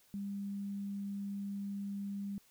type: tone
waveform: sine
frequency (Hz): 200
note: G3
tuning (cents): +35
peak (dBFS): -37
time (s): 0.14-2.38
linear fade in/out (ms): 0
effects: white hiss -67 dBFS RMS until 2.5 s